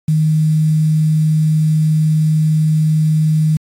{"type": "tone with quantisation", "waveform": "sine", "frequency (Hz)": 155.56, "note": "D#3", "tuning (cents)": 0, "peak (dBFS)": -10, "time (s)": [0.08, 3.57], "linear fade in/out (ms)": 5, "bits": 6, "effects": ["AAC 48 kbps"]}